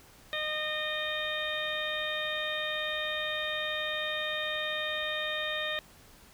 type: harmonic tone with a mistuned harmonic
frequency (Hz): 613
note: D#5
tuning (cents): -26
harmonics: 1 / 2 / 3 / 4 / 5 / 6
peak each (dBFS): -37 / -41 / -35 / -40 / -41 / -36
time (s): 0.33-5.79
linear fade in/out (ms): 0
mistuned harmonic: 5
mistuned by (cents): +36
effects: pink hiss -56 dBFS RMS until 6.33 s